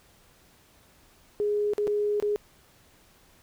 sine tone with dropouts, 415.3 Hz, G#4, in tune, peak -23 dBFS, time 1.4-2.36 s, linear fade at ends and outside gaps 0 ms, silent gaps 1.735-1.781 / 1.871-1.877 / 2.2-2.225 s, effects pink hiss -59 dBFS RMS until 3.42 s

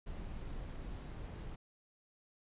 brown noise, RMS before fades -44 dBFS, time 0.06-1.56 s, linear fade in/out 10 ms, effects resampled to 8000 Hz

